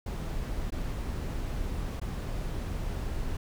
brown noise with dropouts, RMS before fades -33 dBFS, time 0.06-3.37 s, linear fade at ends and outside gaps 5 ms, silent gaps 0.705-0.721 / 1.999-2.014 s, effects none

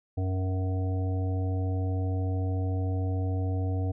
harmonic tone, 93.4 Hz, F#2, 17 cents sharp, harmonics 1 / 3 / 5 / 7 / 8, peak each -26 / -36 / -40 / -43 / -44 dBFS, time 0.17-3.92 s, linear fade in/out 10 ms, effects none

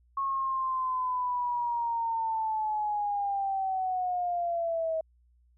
sine linear sweep, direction down, 1096 to 638 Hz, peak -27 dBFS, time 0.17-5.01 s, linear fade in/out 5 ms, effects added 60 Hz sine -61 dBFS peak until 5.57 s

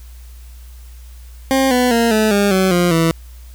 20% pulse tone with pitch steps, 266.9 / 249 / 232.3 / 216.8 / 202.3 / 188.73 / 176.09 / 164.3 Hz, C4 / B3 / A#3 / A3 / G#3 / F#3 / F3 / E3, +35 / +14 / -6 / -25 / -45 / +35 / +15 / -5 cents, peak -7 dBFS, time 1.51-3.11 s, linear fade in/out 0 ms, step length 200 ms, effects added 60 Hz sine -34 dBFS peak until 3.54 s + white hiss -49 dBFS RMS until 3.54 s

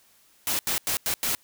white noise bursts at uneven times, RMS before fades -26 dBFS, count 5, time 0.47-0.59 / 0.67-0.78 / 0.87-0.97 / 1.06-1.14 / 1.23-1.35 s, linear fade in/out 0 ms, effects white hiss -60 dBFS RMS until 1.43 s

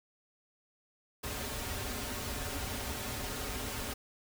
pink noise with comb filter, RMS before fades -38 dBFS, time 1.23-3.94 s, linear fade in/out 10 ms, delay 6 ms, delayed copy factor -0.7, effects none

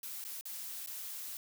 blue noise with dropouts, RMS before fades -43 dBFS, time 0.03-1.37 s, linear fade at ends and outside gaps 2 ms, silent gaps 0.241-0.249 / 0.411-0.454 / 0.862-0.872 s, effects none

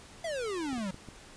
square exponential sweep, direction down, 692 to 181.5 Hz, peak -33 dBFS, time 0.24-0.91 s, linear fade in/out 5 ms
clicks, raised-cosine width 3 ms, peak -32 dBFS, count 4, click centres 0.73 / 0.78 / 0.944 / 1.087 s
effects pink hiss -52 dBFS RMS until 1.36 s + resampled to 22050 Hz

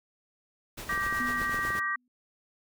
pink noise with tremolo, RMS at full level -39 dBFS, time 0.77-1.8 s, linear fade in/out 10 ms, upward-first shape sine, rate 8.1 Hz, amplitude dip 50%
sine chord, G minor, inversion second, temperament equal with one note detuned, 1174.7 / 1568 / 1896.2 Hz, D6 / G6 / Bb6, 0 / 0 / +29 cents, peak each -32 / -35 / -30 dBFS, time 0.89-1.96 s, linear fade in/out 5 ms
clicks, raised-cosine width 2 ms, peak -27 dBFS, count 12, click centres 0.927 / 0.977 / 1.065 / 1.126 / 1.307 / 1.417 / 1.495 / 1.544 / 1.591 / 1.651 / 1.704 / 1.753 s
sine tone with exponential decay, 247.5 Hz, B3, 4 cents sharp, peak -32 dBFS, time 1.2-2.08 s, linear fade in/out 2 ms, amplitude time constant 190 ms
effects none

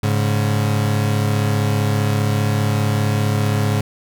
35% pulse tone pair together, 105.18 / 140.4 Hz, G#2 / C#3, +22 / +22 cents, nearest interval perfect fourth, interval 500 cents, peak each -15 / -20 dBFS, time 0.03-3.81 s, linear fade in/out 5 ms, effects none

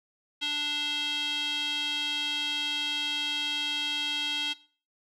square tone with band-pass filter, 293.7 Hz, D4, in tune, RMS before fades -30 dBFS, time 0.41-4.54 s, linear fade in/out 20 ms, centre 3300 Hz, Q 5.8, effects noise-tail reverb RT60 0.4 s tail -19 dB re dry

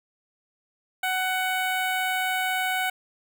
15% pulse tone with notch filter, 746 Hz, F#5, 14 cents sharp, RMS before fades -26 dBFS, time 1.03-2.9 s, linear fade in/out 5 ms, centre 5900 Hz, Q 1.2, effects none

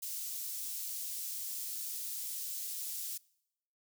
white high-pass noise, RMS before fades -40 dBFS, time 0.02-3.18 s, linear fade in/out 10 ms, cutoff 5500 Hz, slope 12 dB/octave, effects noise-tail reverb RT60 0.8 s tail -24 dB re dry

